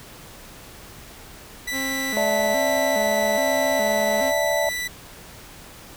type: tone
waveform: sawtooth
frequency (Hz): 1975.5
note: B6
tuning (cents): 0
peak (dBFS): -22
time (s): 1.67-4.88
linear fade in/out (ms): 10
type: tone with vibrato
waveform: sawtooth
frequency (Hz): 238.8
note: A#3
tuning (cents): +42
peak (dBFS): -24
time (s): 1.71-4.33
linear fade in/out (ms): 50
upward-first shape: square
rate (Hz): 1.2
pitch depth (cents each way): 190
type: chord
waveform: sine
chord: D suspended second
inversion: none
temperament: equal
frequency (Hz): 587.3 / 659.3 / 880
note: D5 / E5 / A5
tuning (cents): 0 / 0 / 0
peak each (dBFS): -23 / -23 / -28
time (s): 2.17-4.69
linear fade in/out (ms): 0
effects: pink hiss -43 dBFS RMS until 5.96 s